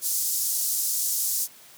white band-pass noise, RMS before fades -26 dBFS, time 0.01-1.48 s, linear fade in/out 50 ms, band 5400 to 16000 Hz, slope 24 dB/octave, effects white hiss -50 dBFS RMS until 1.77 s + high-pass 100 Hz 12 dB/octave

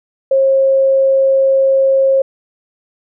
sine tone, 538 Hz, C5, 48 cents sharp, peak -8 dBFS, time 0.31-2.22 s, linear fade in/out 5 ms, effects none

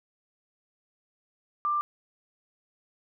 sine tone, 1186 Hz, D6, 17 cents sharp, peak -24 dBFS, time 1.65-1.81 s, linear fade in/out 0 ms, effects none

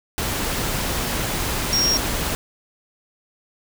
sine tone in noise, 5588 Hz, F8, in tune, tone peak -17 dBFS, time 1.73-1.97 s, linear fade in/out 0 ms, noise pink, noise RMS -24 dBFS, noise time 0.18-2.35 s, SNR +4 dB, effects none

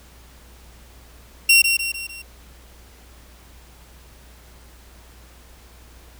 sawtooth tone with echo, 2739 Hz, F7, 34 cents flat, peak -7 dBFS, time 1.49-1.62 s, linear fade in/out 5 ms, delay 150 ms, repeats 4, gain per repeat -6 dB, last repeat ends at 2.22 s, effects added 60 Hz sine -46 dBFS peak until 6.19 s + pink hiss -50 dBFS RMS until 6.19 s

